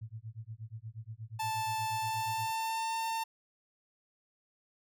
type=tone with tremolo; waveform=sine; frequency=111.2 Hz; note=A2; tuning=19 cents sharp; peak=-38 dBFS; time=0.01-2.51 s; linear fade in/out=10 ms; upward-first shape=sine; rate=8.4 Hz; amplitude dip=100%
type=tone with pitch glide; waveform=45% pulse; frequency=880 to 901.6 Hz; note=A5 to A5; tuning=0 to +42 cents; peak=-32 dBFS; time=1.39-3.24 s; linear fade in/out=10 ms; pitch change=+42 cents; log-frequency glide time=1.94-2.94 s
effects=none